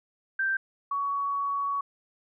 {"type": "tone pair in turn", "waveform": "sine", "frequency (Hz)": [1568, 1123.2], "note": ["G6", "C#6"], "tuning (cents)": [0, 22], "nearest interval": "tritone", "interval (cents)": 578, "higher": "first", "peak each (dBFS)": [-24, -26], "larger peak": "first", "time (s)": [[0.39, 0.57], [0.91, 1.81]], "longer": "second", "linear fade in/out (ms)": 5, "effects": []}